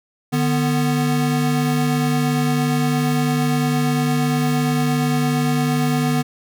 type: tone pair together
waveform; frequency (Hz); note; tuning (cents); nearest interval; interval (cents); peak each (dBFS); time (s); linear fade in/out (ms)
square; 149.88 / 246.9; D3 / B3; +36 / 0; major sixth; 864; -20; 0.32-6.23; 20
effects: none